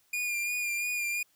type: tone with vibrato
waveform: 45% pulse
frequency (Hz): 2420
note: D#7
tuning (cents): -49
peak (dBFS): -29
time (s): 0.13-1.23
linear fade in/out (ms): 5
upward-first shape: sine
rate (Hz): 2.9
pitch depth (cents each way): 29
effects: white hiss -68 dBFS RMS until 1.35 s